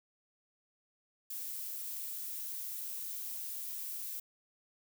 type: noise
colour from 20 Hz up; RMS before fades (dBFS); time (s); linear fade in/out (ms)
violet; -41; 1.3-4.2; 5
effects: none